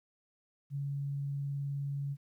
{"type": "tone with vibrato", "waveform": "sine", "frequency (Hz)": 140.7, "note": "C#3", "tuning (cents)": 26, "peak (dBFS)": -33, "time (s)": [0.7, 2.17], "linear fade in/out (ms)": 50, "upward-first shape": "sine", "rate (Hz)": 19, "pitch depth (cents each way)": 8, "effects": ["12-bit"]}